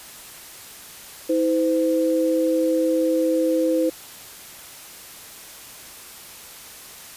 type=tone pair together; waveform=sine; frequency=321.7 / 511 Hz; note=E4 / C5; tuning=-42 / -41 cents; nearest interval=minor sixth; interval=801 cents; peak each=-20 dBFS; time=1.29-3.9 s; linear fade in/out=10 ms; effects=white hiss -41 dBFS RMS until 7.16 s + resampled to 32000 Hz